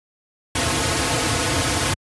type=noise with comb filter; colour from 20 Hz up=pink; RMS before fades=-20 dBFS; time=0.55-1.94 s; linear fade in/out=5 ms; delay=5.1 ms; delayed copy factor=-0.9; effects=high-pass 80 Hz 12 dB/octave + resampled to 24000 Hz